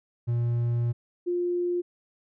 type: tone pair in turn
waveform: triangle / sine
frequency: 118.8 / 352.4 Hz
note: A#2 / F4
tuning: +33 / +16 cents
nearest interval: octave + perfect fifth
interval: 1883 cents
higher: second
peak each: -21 / -24 dBFS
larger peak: first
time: 0.27-0.93 / 1.26-1.82 s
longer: first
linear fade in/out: 20 ms
effects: none